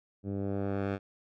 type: tone with low-pass filter sweep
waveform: 10% pulse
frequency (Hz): 98.9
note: G2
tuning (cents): +16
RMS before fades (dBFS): -33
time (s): 0.23-0.99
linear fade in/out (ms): 50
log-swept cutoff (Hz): 290 to 2500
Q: 0.71
effects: none